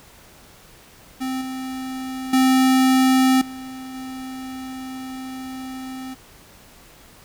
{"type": "tone with level steps", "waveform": "square", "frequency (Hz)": 260.8, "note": "C4", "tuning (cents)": -5, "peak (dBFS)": [-24, -28, -14, -33, -31], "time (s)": [1.2, 6.15], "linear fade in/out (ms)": 20, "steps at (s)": [1.41, 2.33, 3.41, 3.94], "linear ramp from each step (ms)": 5, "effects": ["pink hiss -48 dBFS RMS until 7.24 s"]}